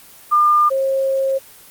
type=tone pair in turn; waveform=sine; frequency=1203 / 537.4 Hz; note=D6 / C5; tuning=+41 / +46 cents; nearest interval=octave + major second; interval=1395 cents; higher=first; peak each=-10 / -15 dBFS; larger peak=first; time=0.31-0.7 / 0.7-1.39 s; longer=second; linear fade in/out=20 ms; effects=white hiss -43 dBFS RMS until 1.7 s + Opus 24 kbps